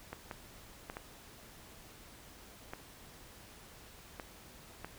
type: clicks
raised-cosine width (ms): 0.5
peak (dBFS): -26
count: 7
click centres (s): 0.13 / 0.312 / 0.899 / 0.969 / 2.735 / 4.198 / 4.846
effects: pink hiss -55 dBFS RMS until 4.98 s